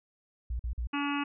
sine tone bursts, 59.3 Hz, A#1, 30 cents sharp, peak -30 dBFS, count 3, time 0.5-0.872 s, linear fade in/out 5 ms, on 94 ms, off 45 ms
harmonic tone, 285.8 Hz, D4, 47 cents flat, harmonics 1 / 3 / 4 / 5 / 6 / 7 / 8 / 9 / 10, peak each -31 / -38 / -37 / -40 / -46 / -45 / -47 / -38 / -42 dBFS, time 0.93-1.24 s, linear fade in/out 10 ms
effects none

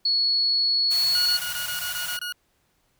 sine tone, 4376 Hz, C#8, 23 cents flat, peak -19 dBFS, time 0.05-1.37 s, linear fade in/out 5 ms
white band-stop noise, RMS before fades -33 dBFS, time 0.9-2.18 s, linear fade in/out 20 ms, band 180 to 580 Hz, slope 96 dB/octave
20% pulse tone bursts, 1446 Hz, F#6, 40 cents flat, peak -24 dBFS, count 9, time 1.15-2.324 s, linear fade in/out 2 ms, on 110 ms, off 23 ms
effects pink hiss -68 dBFS RMS until 2.99 s

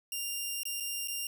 10% pulse tone with dropouts, 2794 Hz, F7, in tune, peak -25 dBFS, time 0.12-1.27 s, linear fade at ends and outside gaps 2 ms, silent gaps 0.633-0.653 / 0.801-0.805 / 1.075-1.082 s, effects none

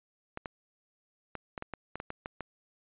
clicks, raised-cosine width 0.5 ms, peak -22 dBFS, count 11, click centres 0.374 / 0.458 / 1.353 / 1.578 / 1.624 / 1.737 / 1.956 / 2.001 / 2.104 / 2.259 / 2.407 s, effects resampled to 8000 Hz

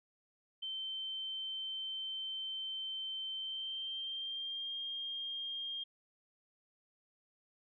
sine tone with pitch glide, 3100 to 3217 Hz, G7 to G7, -20 to +44 cents, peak -38 dBFS, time 0.62-5.84 s, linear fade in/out 10 ms, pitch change +64 cents, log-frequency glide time 3.35-4.76 s, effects none

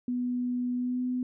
sine tone with pitch glide, 246.9 to 250.9 Hz, B3 to B3, 0 to +28 cents, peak -27 dBFS, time 0.08-1.23 s, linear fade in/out 2 ms, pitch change +28 cents, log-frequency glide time 0.76-1.01 s, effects none

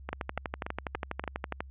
two click trains, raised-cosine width 0.5 ms, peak -17 / -19 dBFS, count 19 / 5, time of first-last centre 0.13-1.605 / 0.09-1.239 s, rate 12.2 / 3.48 Hz, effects added 67 Hz sine -45 dBFS peak until 1.7 s + resampled to 8000 Hz

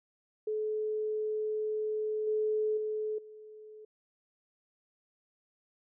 sine tone with level steps, 429.7 Hz, A4, 41 cents flat, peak -30 / -27 / -31 / -47 dBFS, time 0.47-3.85 s, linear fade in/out 5 ms, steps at 2.27 / 2.77 / 3.18 s, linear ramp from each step 5 ms, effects none

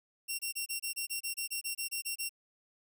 10% pulse tone bursts, 2737 Hz, F7, 36 cents flat, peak -25 dBFS, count 15, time 0.28-2.294 s, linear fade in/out 20 ms, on 110 ms, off 26 ms, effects none

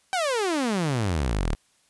sawtooth exponential sweep, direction down, 784 to 33.91 Hz, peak -19 dBFS, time 0.13-1.55 s, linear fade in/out 0 ms, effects white hiss -64 dBFS RMS until 1.89 s + resampled to 24000 Hz

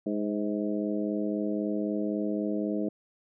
harmonic tone with a mistuned harmonic, 103.83 Hz, G#2, in tune, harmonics 2 / 3 / 4 / 5 / 6, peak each -31 / -31 / -36 / -37 / -38 dBFS, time 0.06-2.89 s, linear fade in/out 5 ms, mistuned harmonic 6, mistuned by +39 cents, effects none

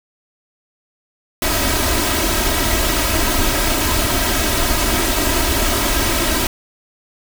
pink noise with comb filter, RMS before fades -17 dBFS, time 1.42-6.47 s, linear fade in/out 2 ms, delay 3.1 ms, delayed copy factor +0.7, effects none

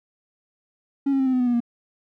triangle tone with pitch steps, 277.2 / 271 / 265 / 259.1 / 253.3 / 247.7 / 242.2 / 236.8 Hz, C#4 / C#4 / C4 / C4 / B3 / B3 / B3 / A#3, 0 / -39 / +22 / -17 / +44 / +5 / -34 / +27 cents, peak -15 dBFS, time 1.06-1.604 s, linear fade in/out 10 ms, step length 68 ms, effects tanh soft clip ceiling -13 dBFS

